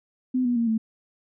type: tone with pitch steps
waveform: sine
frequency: 254.6 / 243.2 / 232.4 / 222 Hz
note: C4 / B3 / A#3 / A3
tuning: -47 / -26 / -5 / +16 cents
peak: -20 dBFS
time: 0.34-0.78 s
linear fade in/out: 10 ms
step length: 110 ms
effects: none